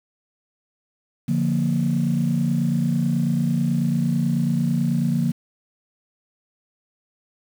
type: chord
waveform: sine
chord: Bb major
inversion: first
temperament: just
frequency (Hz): 145.68 / 174.81 / 233.1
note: D3 / F3 / Bb3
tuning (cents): -14 / +2 / 0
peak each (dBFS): -22 / -22 / -22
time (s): 1.28-5.32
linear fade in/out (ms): 10
effects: tanh soft clip ceiling -10 dBFS + 7-bit